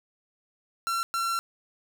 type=tone bursts at uneven times; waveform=45% pulse; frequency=1358 Hz; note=F6; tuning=49 cents flat; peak=-26 dBFS; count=2; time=0.87-1.03 / 1.14-1.39 s; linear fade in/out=0 ms; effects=none